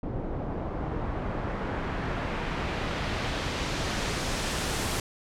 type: noise with low-pass filter sweep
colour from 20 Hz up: pink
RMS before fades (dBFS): -31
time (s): 0.03-5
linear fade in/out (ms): 2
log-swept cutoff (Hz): 560 to 11000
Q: 0.78
effects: none